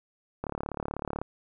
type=click train; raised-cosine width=1 ms; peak=-18 dBFS; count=29; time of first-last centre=0.44-1.216 s; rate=36.1 Hz; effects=none